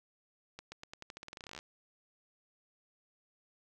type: accelerating click train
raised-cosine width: 0.2 ms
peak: -28 dBFS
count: 21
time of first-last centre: 0.59-1.589 s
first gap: 130 ms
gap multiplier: 0.88
effects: none